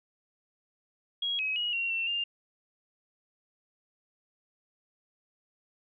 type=tone with pitch steps; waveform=sine; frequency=3300 / 2548 / 2897 / 2747 / 2699 / 2802 Hz; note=G#7 / D#7 / F#7 / F7 / E7 / F7; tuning=-12 / +41 / -37 / -29 / +40 / +5 cents; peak=-28 dBFS; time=1.22-2.24 s; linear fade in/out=5 ms; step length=170 ms; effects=none